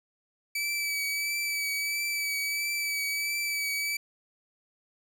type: tone with vibrato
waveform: sawtooth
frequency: 2300 Hz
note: D7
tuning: 37 cents flat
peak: -25 dBFS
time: 0.55-3.97 s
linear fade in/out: 5 ms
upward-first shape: triangle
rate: 1.5 Hz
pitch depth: 27 cents each way
effects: none